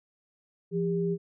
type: tone pair together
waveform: sine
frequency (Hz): 171.5 / 400.9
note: F3 / G4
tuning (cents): -31 / +39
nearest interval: octave + minor third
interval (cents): 1470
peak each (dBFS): -28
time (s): 0.71-1.18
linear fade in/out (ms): 50
effects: none